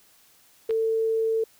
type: tone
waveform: sine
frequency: 447.1 Hz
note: A4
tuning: 28 cents sharp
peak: -21 dBFS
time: 0.69-1.44 s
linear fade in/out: 5 ms
type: clicks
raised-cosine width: 0.3 ms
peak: -31 / -23 dBFS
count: 2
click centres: 0.696 / 0.708 s
effects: white hiss -58 dBFS RMS until 1.59 s